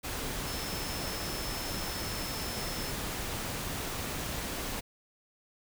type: tone in noise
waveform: sine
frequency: 5274 Hz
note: E8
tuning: in tune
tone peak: -42 dBFS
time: 0.46-2.92 s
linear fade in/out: 20 ms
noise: pink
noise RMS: -36 dBFS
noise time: 0.03-4.81 s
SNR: -9 dB
effects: none